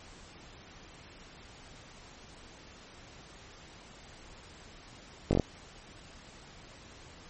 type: slowing click train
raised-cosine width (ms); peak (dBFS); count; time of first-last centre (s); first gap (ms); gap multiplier
2; -12; 5; 5.31-5.397; 20; 1.06
effects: pink hiss -52 dBFS RMS until 7.29 s + MP3 32 kbps